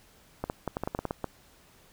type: clicks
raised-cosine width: 1 ms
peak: -16 dBFS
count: 11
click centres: 0.44 / 0.499 / 0.677 / 0.769 / 0.836 / 0.875 / 0.949 / 0.99 / 1.053 / 1.109 / 1.243 s
effects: pink hiss -59 dBFS RMS until 1.92 s